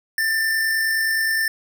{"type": "tone with amplitude modulation", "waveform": "square", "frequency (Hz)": 1785, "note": "A6", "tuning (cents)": 24, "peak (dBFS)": -18, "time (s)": [0.18, 1.48], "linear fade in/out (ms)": 2, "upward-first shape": "sine", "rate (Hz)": 49.7, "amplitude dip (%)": 25, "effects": []}